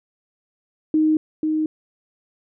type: tone pair in turn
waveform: sine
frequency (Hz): 311.1 / 311.1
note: D#4 / D#4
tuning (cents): 0 / 0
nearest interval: unison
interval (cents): 0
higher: neither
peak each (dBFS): -14 / -18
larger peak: first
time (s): 0.94-1.17 / 1.43-1.66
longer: neither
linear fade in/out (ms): 2
effects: none